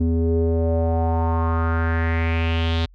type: tone with low-pass filter sweep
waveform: square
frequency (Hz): 82.41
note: E2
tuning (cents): 0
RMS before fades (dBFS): -20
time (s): 0-2.86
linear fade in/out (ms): 10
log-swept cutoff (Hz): 300 to 3800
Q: 4.2
effects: added 44 Hz sine -46 dBFS peak until 2.94 s